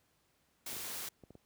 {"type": "noise", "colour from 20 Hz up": "white", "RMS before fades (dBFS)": -42, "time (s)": [0.66, 1.09], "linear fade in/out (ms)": 5}
{"type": "clicks", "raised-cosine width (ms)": 2, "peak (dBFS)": -39, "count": 5, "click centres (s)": [0.729, 0.766, 1.237, 1.306, 1.353]}
{"effects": ["pink hiss -74 dBFS RMS until 1.45 s", "high-pass 60 Hz 12 dB/octave"]}